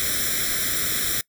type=noise with comb filter; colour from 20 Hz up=white; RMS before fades=-24 dBFS; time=0-1.21 s; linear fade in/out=0 ms; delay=0.54 ms; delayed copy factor=+1; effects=noise-tail reverb RT60 0.1 s tail -23 dB re dry